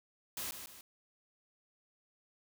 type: noise with echo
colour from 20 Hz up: white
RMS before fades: -40 dBFS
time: 0.37-0.51 s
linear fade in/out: 2 ms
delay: 150 ms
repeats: 2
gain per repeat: -7 dB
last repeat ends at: 0.81 s
effects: none